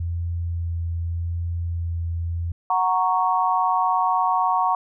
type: tone with vibrato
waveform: sine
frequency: 84.8 Hz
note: E2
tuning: 50 cents sharp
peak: -23 dBFS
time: 0-2.52 s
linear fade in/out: 5 ms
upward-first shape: sine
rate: 0.84 Hz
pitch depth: 12 cents each way
type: chord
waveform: sine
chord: F# major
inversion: none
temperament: equal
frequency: 740 / 932.3 / 1108.7 Hz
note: F#5 / A#5 / C#6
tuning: 0 / 0 / 0 cents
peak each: -22 dBFS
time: 2.7-4.75 s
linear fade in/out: 2 ms
effects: none